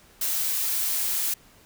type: noise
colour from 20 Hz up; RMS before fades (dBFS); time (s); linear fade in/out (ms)
blue; -26; 0.21-1.34; 5
effects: pink hiss -55 dBFS RMS until 1.65 s